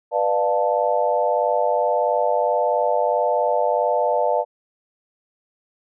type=chord; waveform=sine; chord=B half-diminished seventh; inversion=none; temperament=equal with one note detuned; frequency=493.9 / 596.9 / 698.5 / 880 Hz; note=B4 / D5 / F5 / A5; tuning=0 / +28 / 0 / 0 cents; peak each=-23 / -21 / -23 / -23 dBFS; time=0.11-4.45 s; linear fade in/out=50 ms; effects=none